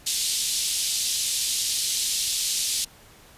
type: band-pass noise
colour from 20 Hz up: pink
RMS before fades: -26 dBFS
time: 0.06-2.85 s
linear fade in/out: 10 ms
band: 3500 to 11000 Hz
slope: 24 dB/octave
effects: pink hiss -51 dBFS RMS until 3.37 s + resampled to 32000 Hz

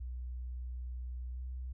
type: tone with pitch glide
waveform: sine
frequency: 61.74 to 63.18 Hz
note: B1 to B1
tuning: 0 to +40 cents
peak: -38 dBFS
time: 0-1.73 s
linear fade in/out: 10 ms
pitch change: +40 cents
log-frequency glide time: 1.33-1.4 s
effects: none

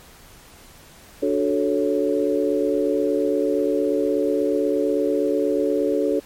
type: chord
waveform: sine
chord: D major seventh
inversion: none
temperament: equal with one note detuned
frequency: 293.7 / 370 / 438.5 / 554.4 Hz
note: D4 / F#4 / A4 / C#5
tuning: 0 / 0 / -6 / 0 cents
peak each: -23 / -25 / -22 / -24 dBFS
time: 1.22-6.2 s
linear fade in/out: 10 ms
effects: pink hiss -47 dBFS RMS until 6.25 s + MP3 64 kbps

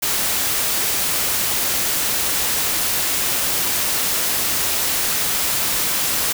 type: noise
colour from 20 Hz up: white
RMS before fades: -20 dBFS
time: 0.02-6.33 s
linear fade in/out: 10 ms
effects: none

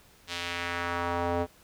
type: tone with band-pass filter sweep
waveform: square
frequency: 86.7 Hz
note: F2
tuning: 12 cents flat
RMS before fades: -31 dBFS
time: 0.27-1.47 s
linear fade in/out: 50 ms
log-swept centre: 3800 to 560 Hz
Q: 1.3
effects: pink hiss -58 dBFS RMS until 1.63 s

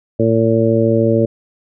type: harmonic tone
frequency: 113.3 Hz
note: A#2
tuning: 49 cents flat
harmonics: 1 / 2 / 3 / 4 / 5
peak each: -17 / -17 / -17 / -17 / -17 dBFS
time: 0.19-1.26 s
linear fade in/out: 10 ms
effects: none

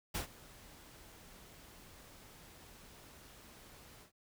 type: noise with ADSR envelope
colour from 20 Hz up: pink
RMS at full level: -36 dBFS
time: 0.14-4.12 s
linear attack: 15 ms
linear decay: 110 ms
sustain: -21 dB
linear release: 110 ms
effects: none

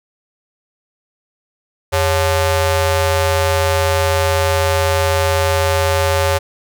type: ring-modulated tone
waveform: sawtooth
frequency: 320 Hz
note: D#4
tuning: 49 cents sharp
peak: -6 dBFS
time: 1.92-6.39 s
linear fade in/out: 20 ms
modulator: 234 Hz
effects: none

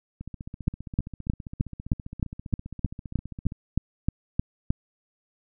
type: two click trains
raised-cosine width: 5 ms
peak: -24 / -10 dBFS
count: 51 / 14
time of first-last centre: 0.21-3.521 / 0.68-4.705 s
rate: 15.1 / 3.23 Hz
effects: none

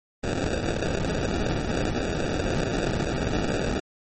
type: noise with sample-and-hold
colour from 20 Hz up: white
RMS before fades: -26 dBFS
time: 0.23-3.8 s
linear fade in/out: 10 ms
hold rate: 1050 Hz
effects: low-pass 12000 Hz 12 dB/octave + MP3 32 kbps

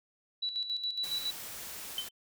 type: tone with tremolo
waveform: sine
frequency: 3939 Hz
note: B7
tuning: 5 cents flat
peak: -30 dBFS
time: 0.42-1.31 s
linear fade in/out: 10 ms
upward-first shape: square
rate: 7.2 Hz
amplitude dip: 60%
type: noise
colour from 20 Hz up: white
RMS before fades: -43 dBFS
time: 1.03-2.09 s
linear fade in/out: 10 ms
type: tone with exponential decay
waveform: sine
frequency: 3080 Hz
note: G7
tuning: 31 cents flat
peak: -28 dBFS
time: 1.98-2.11 s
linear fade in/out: 2 ms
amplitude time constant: 28 ms
effects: none

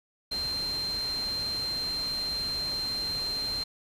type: tone in noise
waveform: sine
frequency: 4156 Hz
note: C8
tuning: 12 cents flat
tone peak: -29 dBFS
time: 0.31-3.64 s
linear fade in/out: 10 ms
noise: pink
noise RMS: -41 dBFS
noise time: 0.31-3.64 s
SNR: +9 dB
effects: resampled to 32000 Hz

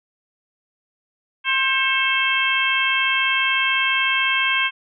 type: harmonic tone with a mistuned harmonic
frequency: 530 Hz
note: C5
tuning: 22 cents sharp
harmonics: 2 / 3 / 4 / 5 / 6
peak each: -25 / -23 / -23 / -22 / -24 dBFS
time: 1.44-4.71 s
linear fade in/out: 50 ms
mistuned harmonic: 4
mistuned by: +53 cents
effects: none

